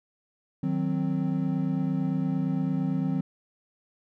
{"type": "chord", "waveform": "triangle", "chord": "C diminished", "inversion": "first", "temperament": "equal with one note detuned", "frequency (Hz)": [156.19, 185, 261.6], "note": ["Eb3", "Gb3", "C4"], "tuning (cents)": [7, 0, 0], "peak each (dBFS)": -27, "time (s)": [0.63, 3.21], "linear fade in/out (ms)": 5, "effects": []}